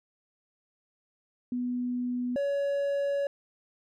sine / triangle tone pair in turn, 246.7 / 562.9 Hz, B3 / C#5, -2 / +26 cents, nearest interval octave + major second, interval 1428 cents, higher second, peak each -28 / -24 dBFS, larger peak second, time 1.52-2.36 / 2.36-3.27 s, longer second, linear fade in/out 2 ms, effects none

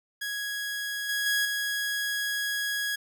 sawtooth tone with level steps, 1661.2 Hz, G#6, in tune, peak -27 / -23 / -20 / -24 dBFS, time 0.21-2.96 s, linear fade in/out 10 ms, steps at 1.09 / 1.26 / 1.45 s, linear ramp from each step 2 ms, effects none

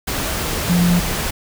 sine tone in noise, 175.1 Hz, F3, 5 cents sharp, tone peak -12 dBFS, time 0.69-1 s, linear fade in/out 10 ms, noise pink, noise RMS -22 dBFS, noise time 0.07-1.31 s, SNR +7 dB, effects none

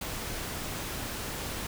pink noise, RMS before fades -36 dBFS, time 0.01-1.67 s, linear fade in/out 5 ms, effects none

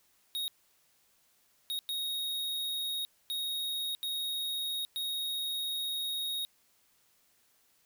square tone bursts at uneven times, 3754 Hz, A#7, 11 cents sharp, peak -33 dBFS, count 6, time 0.35-0.48 / 1.7-1.79 / 1.89-3.05 / 3.3-3.95 / 4.03-4.85 / 4.96-6.45 s, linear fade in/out 0 ms, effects white hiss -69 dBFS RMS until 7.85 s

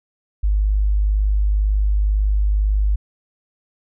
sine tone, 51 Hz, G#1, 31 cents flat, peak -14 dBFS, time 0.43-2.96 s, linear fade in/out 10 ms, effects none

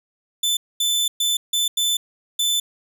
sawtooth tone bursts at uneven times, 3520 Hz, A7, in tune, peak -15 dBFS, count 6, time 0.43-0.57 / 0.8-1.08 / 1.2-1.37 / 1.53-1.68 / 1.77-1.97 / 2.39-2.6 s, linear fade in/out 5 ms, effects none

